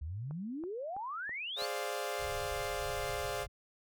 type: exponential sweep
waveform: sine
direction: up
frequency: 69.2 to 4600 Hz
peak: -37 dBFS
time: 0.01-1.66 s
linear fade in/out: 10 ms
type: click train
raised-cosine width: 1 ms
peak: -36 dBFS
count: 5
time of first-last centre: 0.31-1.621 s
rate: 3.05 Hz
type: chord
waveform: sawtooth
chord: D half-diminished seventh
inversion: second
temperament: equal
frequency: 415.3 / 523.3 / 587.3 / 698.5 Hz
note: Ab4 / C5 / D5 / F5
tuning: 0 / 0 / 0 / 0 cents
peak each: -37 dBFS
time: 1.56-3.47 s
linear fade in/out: 50 ms
type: low-pass noise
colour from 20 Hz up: pink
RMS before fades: -46 dBFS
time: 2.18-3.48 s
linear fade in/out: 10 ms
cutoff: 150 Hz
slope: 96 dB/octave
effects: none